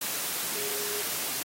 sine tone in noise, 415.3 Hz, G#4, in tune, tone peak -39 dBFS, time 0.55-1.02 s, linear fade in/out 5 ms, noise white, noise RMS -32 dBFS, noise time 0.01-1.43 s, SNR -10 dB, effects high-pass 150 Hz 12 dB/octave + AAC 48 kbps

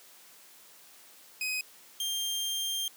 sawtooth tone pair in turn, 2514 / 3189 Hz, D#7 / G7, +17 / +29 cents, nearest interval major third, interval 412 cents, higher second, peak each -27 / -27 dBFS, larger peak neither, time 1.41-1.61 / 2-2.88 s, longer second, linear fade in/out 2 ms, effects white hiss -55 dBFS RMS until 2.96 s + high-pass 200 Hz 12 dB/octave

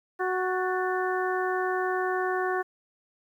harmonic tone with a mistuned harmonic, 370 Hz, F#4, in tune, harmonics 1 / 2 / 3 / 4 / 5, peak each -28 / -31 / -33 / -34 / -35 dBFS, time 0.19-2.63 s, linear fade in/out 20 ms, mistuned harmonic 5, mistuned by -70 cents, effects 10-bit

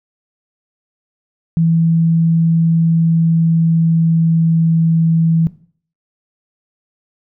sine tone with pitch glide, 164.81 to 163.77 Hz, E3 to E3, 0 to -11 cents, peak -10 dBFS, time 1.57-5.47 s, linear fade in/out 0 ms, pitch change -11 cents, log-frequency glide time 2.74-4.86 s, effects noise-tail reverb RT60 0.5 s tail -17 dB re dry

